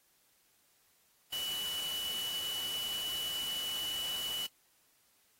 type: tone in noise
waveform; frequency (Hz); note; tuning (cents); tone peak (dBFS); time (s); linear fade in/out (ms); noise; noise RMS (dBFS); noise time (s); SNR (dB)
sine; 2960; F#7; 0; -35; 1.32-4.47; 10; white; -43; 1.32-4.47; +5
effects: white hiss -70 dBFS RMS until 5.39 s + AAC 48 kbps